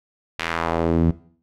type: tone with band-pass filter sweep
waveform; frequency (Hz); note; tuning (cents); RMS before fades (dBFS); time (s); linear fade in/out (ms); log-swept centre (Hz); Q
sawtooth; 83.1; E2; +15; -21; 0.39-1.11; 5; 2600 to 180; 1.3
effects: noise-tail reverb RT60 0.5 s tail -17 dB re dry